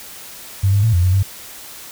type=tone with pitch steps; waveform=sine; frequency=97.6 / 101.2 / 112.5 / 87.7 / 91.6 / 97.2 Hz; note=G2 / G#2 / A2 / F2 / F#2 / G2; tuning=-7 / -44 / +39 / +8 / -17 / -14 cents; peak=-11 dBFS; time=0.63-1.23 s; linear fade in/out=10 ms; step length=100 ms; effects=white hiss -36 dBFS RMS until 1.91 s